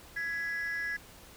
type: tone pair together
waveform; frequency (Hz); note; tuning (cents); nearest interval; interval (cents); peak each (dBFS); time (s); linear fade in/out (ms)
sine; 1670 / 1986; G#6 / B6; +9 / +9; minor third; 300; -31 / -35; 0.16-0.97; 10
effects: tanh soft clip ceiling -29 dBFS + pink hiss -53 dBFS RMS until 1.36 s